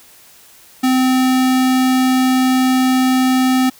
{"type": "tone", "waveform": "square", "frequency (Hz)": 257.9, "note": "C4", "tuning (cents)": -25, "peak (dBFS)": -12, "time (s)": [0.83, 3.7], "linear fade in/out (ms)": 10, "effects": ["white hiss -45 dBFS RMS until 3.79 s"]}